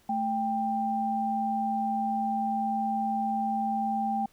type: tone pair together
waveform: sine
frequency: 219.8 / 790 Hz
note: A3 / G5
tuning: -2 / +13 cents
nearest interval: octave + minor seventh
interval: 2215 cents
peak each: -31 / -27 dBFS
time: 0.09-4.26 s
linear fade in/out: 5 ms
effects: pink hiss -63 dBFS RMS until 4.32 s